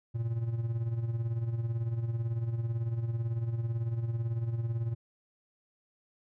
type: tone with tremolo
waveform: triangle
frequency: 115.7 Hz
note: A#2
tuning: 13 cents flat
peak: -25 dBFS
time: 0.14-4.95 s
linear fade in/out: 20 ms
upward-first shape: sine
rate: 18 Hz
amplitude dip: 60%
effects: none